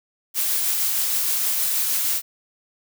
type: noise with tremolo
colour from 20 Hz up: blue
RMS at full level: -21 dBFS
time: 0.34-2.22 s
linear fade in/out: 50 ms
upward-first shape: triangle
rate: 6.4 Hz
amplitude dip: 25%
effects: none